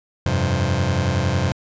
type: chord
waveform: sawtooth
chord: F suspended second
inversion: none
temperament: just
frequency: 87.31 / 98.22 / 130.96 Hz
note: F2 / G2 / C3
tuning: 0 / +4 / +2 cents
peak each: -18 dBFS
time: 0.26-1.52 s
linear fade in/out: 0 ms
effects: resampled to 16000 Hz